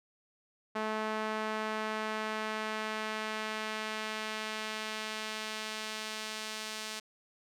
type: tone with band-pass filter sweep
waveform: sawtooth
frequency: 216.8 Hz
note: A3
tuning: 25 cents flat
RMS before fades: -37 dBFS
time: 0.75-7 s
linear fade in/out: 10 ms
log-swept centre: 1100 to 4900 Hz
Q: 0.75
effects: none